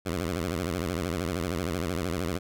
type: tone with vibrato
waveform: 10% pulse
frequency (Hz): 87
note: F2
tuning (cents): -6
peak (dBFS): -20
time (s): 0.05-2.39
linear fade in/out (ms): 20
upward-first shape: sine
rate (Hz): 13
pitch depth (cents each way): 190
effects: none